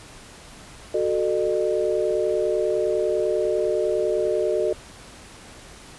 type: chord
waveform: sine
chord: D# diminished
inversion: first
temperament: equal with one note detuned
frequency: 370 / 440 / 607 Hz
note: F#4 / A4 / D#5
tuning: 0 / 0 / -43 cents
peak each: -24 dBFS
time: 0.94-4.73 s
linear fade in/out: 5 ms
effects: pink hiss -44 dBFS RMS until 5.98 s + resampled to 24000 Hz